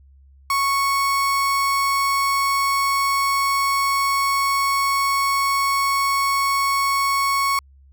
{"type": "tone", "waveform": "35% pulse", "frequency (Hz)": 1106, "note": "C#6", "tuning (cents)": -4, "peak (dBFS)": -16, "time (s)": [0.5, 7.59], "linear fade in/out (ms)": 2, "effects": ["added 68 Hz sine -47 dBFS peak until 7.92 s"]}